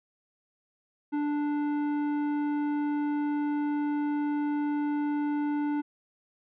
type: tone with tanh clipping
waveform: sine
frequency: 293.7 Hz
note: D4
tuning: in tune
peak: -28 dBFS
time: 1.12-5.82 s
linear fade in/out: 20 ms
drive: 12 dB
effects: none